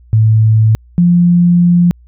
sine tone pair in turn, 110 / 174.61 Hz, A2 / F3, 0 / 0 cents, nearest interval minor sixth, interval 800 cents, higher second, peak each -5 dBFS, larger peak neither, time 0.13-0.75 / 0.98-1.91 s, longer second, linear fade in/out 0 ms, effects added 60 Hz sine -39 dBFS peak until 2.07 s

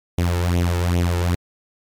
sawtooth tone with flanger, 87.3 Hz, F2, in tune, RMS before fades -19 dBFS, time 0.18-1.35 s, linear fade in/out 0 ms, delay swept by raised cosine 0.31 to 2.31 ms, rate 2.5 Hz, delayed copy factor +0.7, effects MP3 96 kbps

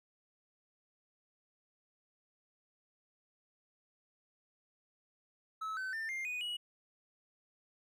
triangle tone with pitch steps, 1298 / 1525.9 / 1793.7 / 2109 / 2479 / 2914 Hz, E6 / G6 / A6 / C7 / D#7 / F#7, -27 / -47 / +33 / +13 / -7 / -27 cents, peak -35 dBFS, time 5.61-6.57 s, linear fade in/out 10 ms, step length 160 ms, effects none

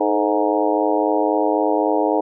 harmonic tone with a mistuned harmonic, 103.83 Hz, G#2, in tune, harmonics 3 / 4 / 5 / 6 / 7 / 8 / 9, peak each -21 / -22 / -23 / -24 / -24 / -25 / -26 dBFS, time 0-2.21 s, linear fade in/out 10 ms, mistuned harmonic 4, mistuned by +62 cents, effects none

